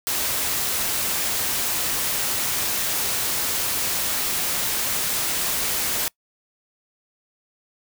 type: noise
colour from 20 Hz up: white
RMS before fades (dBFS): -24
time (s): 0.07-6.08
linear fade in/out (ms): 0
effects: noise-tail reverb RT60 0.1 s tail -24 dB re dry